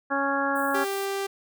harmonic tone, 277.2 Hz, C#4, in tune, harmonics 1 / 2 / 3 / 4 / 5 / 6, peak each -30 / -30 / -30 / -30 / -30 / -30 dBFS, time 0.1-0.85 s, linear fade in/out 20 ms
white high-pass noise, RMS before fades -42 dBFS, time 0.55-1.06 s, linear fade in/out 10 ms, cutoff 7700 Hz, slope 96 dB/octave
sawtooth tone, 393.7 Hz, G4, 8 cents sharp, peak -23 dBFS, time 0.74-1.27 s, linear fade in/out 10 ms
effects none

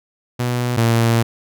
sawtooth tone pair in turn, 122.3 / 115.7 Hz, B2 / A#2, -16 / -13 cents, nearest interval minor second, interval 97 cents, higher first, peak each -14 / -9 dBFS, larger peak second, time 0.39-0.77 / 0.77-1.23 s, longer second, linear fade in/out 10 ms, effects none

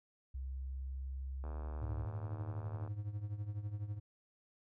sine tone with pitch glide, 65.8 to 66.64 Hz, C2 to C2, +10 to +32 cents, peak -39 dBFS, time 0.34-2.06 s, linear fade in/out 10 ms, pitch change +22 cents, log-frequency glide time 0.45-1.69 s
click train, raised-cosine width 1 ms, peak -36 dBFS, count 112, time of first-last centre 1.44-2.876 s, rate 77.3 Hz
triangle tone with tremolo, 103.7 Hz, G#2, 2 cents flat, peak -33 dBFS, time 1.81-4 s, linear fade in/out 20 ms, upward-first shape triangle, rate 12 Hz, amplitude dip 80%
effects none

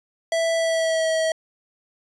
square tone with pitch glide, 659.3 to 643.1 Hz, E5 to E5, 0 to -43 cents, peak -20 dBFS, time 0.32-1.32 s, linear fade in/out 2 ms, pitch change -43 cents, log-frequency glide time 0.55-1.09 s, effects resampled to 22050 Hz

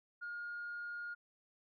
sine tone, 1424 Hz, F6, 33 cents sharp, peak -40 dBFS, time 0.21-1.15 s, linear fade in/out 20 ms, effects tanh soft clip ceiling -37 dBFS

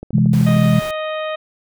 click train, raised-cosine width 2 ms, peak -17 dBFS, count 8, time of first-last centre 0.03-0.564 s, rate 13.1 Hz
sine chord, C augmented, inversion none, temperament equal with one note detuned, 128.27 / 164.81 / 207.7 Hz, C3 / E3 / G#3, -34 / 0 / 0 cents, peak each -15 dBFS, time 0.13-0.8 s, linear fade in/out 10 ms
pink noise, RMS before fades -33 dBFS, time 0.33-0.91 s, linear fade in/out 2 ms
harmonic tone, 622.3 Hz, D#5, in tune, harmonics 1 / 2 / 3 / 4 / 5 / 6, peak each -22 / -28 / -32 / -34 / -36 / -38 dBFS, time 0.46-1.36 s, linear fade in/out 10 ms
effects none

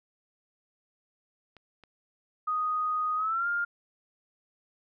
clicks, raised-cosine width 0.3 ms, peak -35 / -36 dBFS, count 2, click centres 1.567 / 1.837 s
sine tone with pitch glide, 1244.5 to 1405 Hz, D#6 to F6, 0 to +10 cents, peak -26 dBFS, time 2.47-3.65 s, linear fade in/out 10 ms, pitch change +210 cents, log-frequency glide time 3.16-3.47 s
effects none

